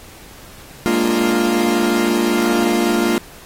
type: chord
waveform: 40% pulse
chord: Bb dominant seventh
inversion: third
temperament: equal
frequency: 207.7 / 233.1 / 293.7 / 349.2 Hz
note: Ab3 / Bb3 / D4 / F4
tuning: 0 / 0 / 0 / 0 cents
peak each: -22 / -18 / -22 / -17 dBFS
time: 0.86-3.18 s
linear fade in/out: 0 ms
effects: pink hiss -41 dBFS RMS until 3.45 s + AAC 48 kbps